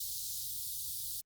white band-stop noise, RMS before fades -39 dBFS, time 0-1.21 s, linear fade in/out 5 ms, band 130 to 3600 Hz, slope 48 dB/octave, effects Opus 48 kbps

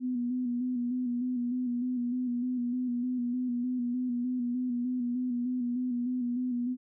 sine tone with vibrato, 246.9 Hz, B3, in tune, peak -28 dBFS, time 0-6.77 s, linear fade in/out 50 ms, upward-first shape square, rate 3.3 Hz, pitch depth 35 cents each way, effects none

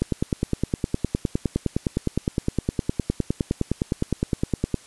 click train, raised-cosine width 3 ms, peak -8 dBFS, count 47, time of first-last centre 0.02-4.743 s, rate 9.74 Hz, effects white hiss -49 dBFS RMS until 4.86 s + resampled to 24000 Hz

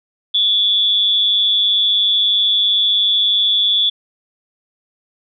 sine tone with amplitude modulation, 3442 Hz, A7, 39 cents flat, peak -9 dBFS, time 0.34-3.9 s, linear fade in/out 10 ms, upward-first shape sine, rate 203 Hz, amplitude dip 60%, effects none

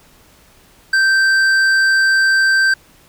sine tone with hard clipping, 1562 Hz, G6, 7 cents flat, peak -12 dBFS, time 0.93-2.74 s, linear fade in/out 5 ms, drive 8 dB, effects pink hiss -49 dBFS RMS until 3.08 s

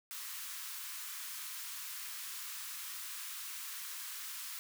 white high-pass noise, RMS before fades -44 dBFS, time 0.11-4.59 s, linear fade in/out 0 ms, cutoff 1000 Hz, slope 48 dB/octave, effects none

